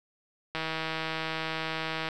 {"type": "click train", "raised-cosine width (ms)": 0.3, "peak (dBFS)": -16, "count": 247, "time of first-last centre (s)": [0.55, 2.088], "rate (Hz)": 160, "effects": []}